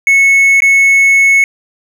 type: tone with dropouts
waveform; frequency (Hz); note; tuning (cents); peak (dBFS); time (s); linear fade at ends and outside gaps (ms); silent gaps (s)
triangle; 2200; C#7; -14; -3; 0.07-1.44; 1; 0.604-0.621
effects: none